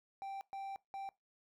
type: tone bursts at uneven times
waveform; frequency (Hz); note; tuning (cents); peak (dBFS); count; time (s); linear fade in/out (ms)
triangle; 783; G5; -2; -39; 3; 0.22-0.41 / 0.53-0.76 / 0.94-1.09; 0
effects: noise-tail reverb RT60 0.2 s tail -21 dB re dry